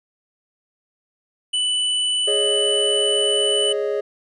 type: tone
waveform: square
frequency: 2982 Hz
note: F#7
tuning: 13 cents sharp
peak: -19 dBFS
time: 1.53-3.73 s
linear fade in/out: 10 ms
type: chord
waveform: triangle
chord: Ab suspended fourth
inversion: none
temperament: equal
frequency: 415.3 / 554.4 / 622.3 Hz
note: Ab4 / Db5 / Eb5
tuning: 0 / 0 / 0 cents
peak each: -20 / -24 / -26 dBFS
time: 2.27-4.01 s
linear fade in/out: 10 ms
effects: resampled to 24000 Hz